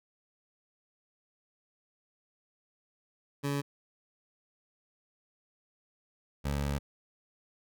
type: tone pair in turn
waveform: 20% pulse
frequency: 141.7 / 70.99 Hz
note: C#3 / C#2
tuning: +38 / +42 cents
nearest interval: octave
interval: 1196 cents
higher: first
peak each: -25 dBFS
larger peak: neither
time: 3.43-3.62 / 6.44-6.79 s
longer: second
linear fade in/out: 20 ms
effects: none